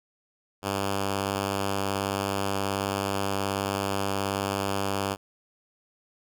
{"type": "tone", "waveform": "5% pulse", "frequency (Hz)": 98.7, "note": "G2", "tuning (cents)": 12, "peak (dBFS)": -15, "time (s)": [0.62, 5.17], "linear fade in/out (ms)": 50, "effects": []}